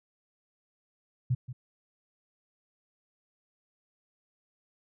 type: tone with echo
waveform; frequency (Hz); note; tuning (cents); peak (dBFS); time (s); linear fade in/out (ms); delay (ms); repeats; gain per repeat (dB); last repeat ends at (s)
sine; 125.4; B2; +27; -23; 1.3-1.35; 10; 180; 1; -13; 1.53
effects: none